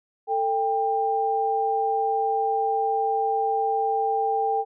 sine tone pair together, 445.3 / 793.4 Hz, A4 / G5, +21 / +21 cents, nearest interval minor seventh, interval 1000 cents, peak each -26 / -22 dBFS, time 0.27-4.65 s, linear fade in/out 50 ms, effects none

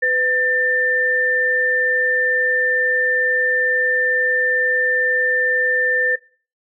sine tone pair together, 502 / 1788.9 Hz, B4 / A6, +28 / +28 cents, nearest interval octave + minor seventh, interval 2200 cents, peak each -22 / -15 dBFS, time 0.02-6.16 s, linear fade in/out 10 ms, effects noise-tail reverb RT60 0.4 s tail -22 dB re dry

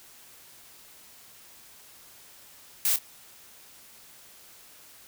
blue noise with echo, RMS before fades -24 dBFS, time 2.85-2.96 s, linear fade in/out 2 ms, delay 27 ms, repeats 1, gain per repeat -13 dB, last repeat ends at 2.987 s, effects white hiss -52 dBFS RMS until 5.07 s

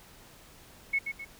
sine tone with echo, 2198 Hz, C#7, 15 cents flat, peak -24 dBFS, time 0.93-0.99 s, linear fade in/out 10 ms, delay 130 ms, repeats 2, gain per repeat -7 dB, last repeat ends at 1.25 s, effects pink hiss -54 dBFS RMS until 1.39 s

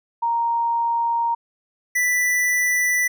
sine / square tone pair in turn, 932.3 / 1977.8 Hz, A#5 / B6, 0 / +2 cents, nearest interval octave + minor second, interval 1302 cents, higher second, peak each -18 dBFS, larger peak neither, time 0.22-1.35 / 1.95-3.08 s, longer neither, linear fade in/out 10 ms, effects none

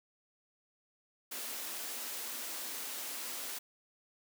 white high-pass noise, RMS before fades -41 dBFS, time 1.31-3.59 s, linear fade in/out 10 ms, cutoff 220 Hz, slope 96 dB/octave, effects none

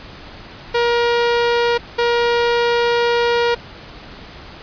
sawtooth tone pair in turn, 474.2 / 474.2 Hz, A#4 / A#4, +30 / +30 cents, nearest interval unison, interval 0 cents, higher neither, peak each -10 dBFS, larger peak neither, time 0.74-1.78 / 1.98-3.55 s, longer second, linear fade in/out 10 ms, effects pink hiss -37 dBFS RMS until 4.62 s + resampled to 11025 Hz

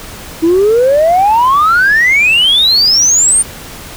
sine exponential sweep, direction up, 319.2 to 9150 Hz, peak -4 dBFS, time 0.42-3.43 s, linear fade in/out 20 ms, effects tanh soft clip ceiling -3 dBFS + pink hiss -29 dBFS RMS until 3.96 s

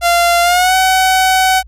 sawtooth tone with pitch glide, 691 to 753.5 Hz, F5 to F#5, -19 to +31 cents, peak -5 dBFS, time 0.01-1.63 s, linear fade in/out 50 ms, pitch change +150 cents, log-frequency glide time 0.42-0.75 s, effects added 56 Hz sine -34 dBFS peak until 1.67 s + resampled to 32000 Hz

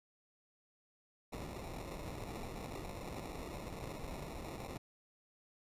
pink noise with sample-and-hold, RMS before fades -45 dBFS, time 1.32-4.78 s, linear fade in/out 10 ms, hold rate 1575 Hz, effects resampled to 32000 Hz

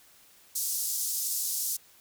white band-pass noise, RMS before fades -31 dBFS, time 0.55-1.77 s, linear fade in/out 10 ms, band 5200 to 15000 Hz, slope 24 dB/octave, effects white hiss -58 dBFS RMS until 2 s

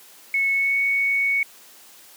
sine tone with pitch glide, 2200 to 2223 Hz, C#7 to C#7, -14 to +4 cents, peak -18 dBFS, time 0.34-1.43 s, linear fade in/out 2 ms, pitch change +18 cents, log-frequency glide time 0.51-0.79 s, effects white hiss -48 dBFS RMS until 2.16 s + high-pass 200 Hz 12 dB/octave

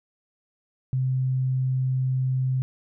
sine tone, 130 Hz, C3, 11 cents flat, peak -21 dBFS, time 0.93-2.62 s, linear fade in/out 0 ms, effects none

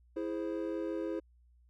triangle chord, E augmented, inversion none, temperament equal, 329.6 / 415.3 / 523.3 Hz, E4 / G#4 / B#4, 0 / 0 / 0 cents, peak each -34 / -38 / -38 dBFS, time 0.16-1.2 s, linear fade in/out 10 ms, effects added 60 Hz sine -61 dBFS peak until 1.69 s

